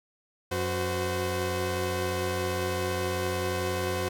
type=tone cluster; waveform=sawtooth; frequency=90.9 / 368.5 / 514 Hz; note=F#2 / F#4 / C5; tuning=-30 / -7 / -31 cents; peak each=-28 dBFS; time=0.51-4.09 s; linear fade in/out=10 ms; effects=none